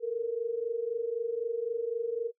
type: tone pair together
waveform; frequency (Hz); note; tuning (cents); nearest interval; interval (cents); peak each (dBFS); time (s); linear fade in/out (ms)
sine; 448.7 / 472.6; A4 / A#4; +34 / +24; minor second; 90; -33 / -31; 0-2.32; 50
effects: noise-tail reverb RT60 0.1 s tail -22 dB re dry